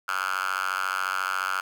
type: tone with high-pass filter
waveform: 5% pulse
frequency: 94.2 Hz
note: F#2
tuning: 32 cents sharp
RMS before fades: -28 dBFS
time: 0.08-1.61 s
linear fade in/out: 5 ms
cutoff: 1400 Hz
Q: 7.3
effects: none